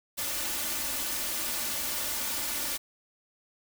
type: noise with comb filter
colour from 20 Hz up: white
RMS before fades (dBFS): -32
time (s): 0.17-2.78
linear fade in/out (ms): 20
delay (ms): 3.4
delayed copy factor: +0.6
effects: none